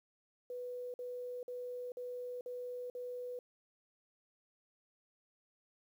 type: tone bursts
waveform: sine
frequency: 493.9 Hz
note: B4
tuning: in tune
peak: -40 dBFS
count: 6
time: 0.5-3.39 s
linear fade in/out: 2 ms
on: 440 ms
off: 50 ms
effects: 11-bit